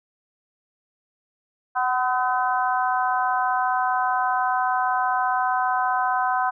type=harmonic tone with a mistuned harmonic; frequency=253.7 Hz; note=B3; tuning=47 cents sharp; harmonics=3 / 4 / 5 / 6; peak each=-23 / -24 / -28 / -28 dBFS; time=1.75-6.51 s; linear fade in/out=20 ms; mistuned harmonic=3; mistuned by=-25 cents; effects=none